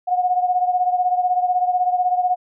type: beating tone pair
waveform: sine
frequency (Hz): 723 / 739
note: F#5 / F#5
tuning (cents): -40 / -2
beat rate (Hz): 16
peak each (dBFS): -17 / -22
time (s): 0.07-2.36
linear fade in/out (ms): 20
effects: none